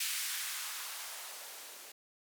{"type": "noise with band-pass filter sweep", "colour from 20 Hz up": "violet", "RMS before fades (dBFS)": -41, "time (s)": [0, 1.92], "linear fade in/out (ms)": 5, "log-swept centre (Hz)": [2300, 360], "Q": 1.2, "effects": []}